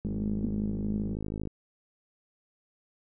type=tone with tremolo; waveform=sine; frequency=207.7 Hz; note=G#3; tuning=in tune; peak=-28 dBFS; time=0.05-1.15 s; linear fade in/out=2 ms; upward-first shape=triangle; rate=19 Hz; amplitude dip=50%
type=click train; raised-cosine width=3 ms; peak=-22 dBFS; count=76; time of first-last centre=0.05-1.473 s; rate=52.7 Hz
type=tone with exponential decay; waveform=sine; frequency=230.9 Hz; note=A#3; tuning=16 cents flat; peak=-22 dBFS; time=0.44-0.52 s; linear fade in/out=5 ms; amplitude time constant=16 ms
effects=none